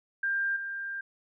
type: tone with level steps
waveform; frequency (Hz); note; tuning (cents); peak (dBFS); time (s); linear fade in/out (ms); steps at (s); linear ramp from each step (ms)
sine; 1593; G6; +27; -26 / -33; 0.23-1.01; 5; 0.56; 5
effects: none